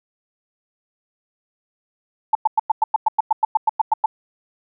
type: tone bursts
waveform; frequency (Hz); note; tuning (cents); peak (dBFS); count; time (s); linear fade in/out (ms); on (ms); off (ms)
sine; 876; A5; -8; -11; 15; 2.33-4.06; 5; 22; 100
effects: none